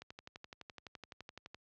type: click train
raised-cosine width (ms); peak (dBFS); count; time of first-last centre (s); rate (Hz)
0.2; -30; 19; 0.02-1.545; 11.8
effects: high-pass 60 Hz 12 dB/octave + low-pass 5000 Hz 12 dB/octave